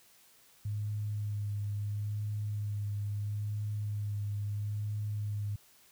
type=tone with vibrato; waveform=sine; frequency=103.8 Hz; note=G#2; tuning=in tune; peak=-32 dBFS; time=0.65-5.56 s; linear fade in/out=5 ms; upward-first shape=sine; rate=0.75 Hz; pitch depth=20 cents each way; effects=white hiss -62 dBFS RMS until 5.91 s